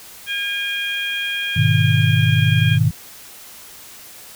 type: harmonic tone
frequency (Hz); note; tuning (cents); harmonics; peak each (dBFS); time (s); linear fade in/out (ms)
811; G#5; -41; 2 / 3 / 4; -25 / -25 / -25; 0.26-2.79; 50
type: chord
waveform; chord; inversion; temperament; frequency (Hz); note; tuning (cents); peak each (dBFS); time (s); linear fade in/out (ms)
sine; G# minor; none; equal with one note detuned; 103.83 / 124.47 / 155.56; G#2 / B2 / D#3; 0 / +14 / 0; -17; 1.56-2.91; 10
effects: white hiss -40 dBFS RMS until 4.35 s